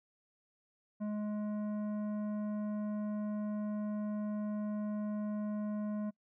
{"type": "tone with tanh clipping", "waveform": "triangle", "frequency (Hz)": 210, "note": "G#3", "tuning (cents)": 19, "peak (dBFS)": -36, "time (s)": [1, 6.11], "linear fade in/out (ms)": 20, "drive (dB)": 15, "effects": ["noise-tail reverb RT60 0.1 s tail -26 dB re dry"]}